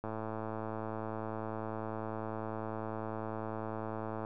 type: click train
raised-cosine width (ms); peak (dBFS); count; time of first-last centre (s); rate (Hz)
1; -25; 464; 0.04-4.249; 110
effects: none